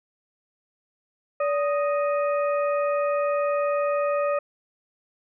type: harmonic tone with a mistuned harmonic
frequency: 622 Hz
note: D#5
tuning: 1 cent flat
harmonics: 1 / 2 / 3 / 4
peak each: -22 / -28 / -39 / -38 dBFS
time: 1.4-4.39 s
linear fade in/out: 5 ms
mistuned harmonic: 1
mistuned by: -130 cents
effects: none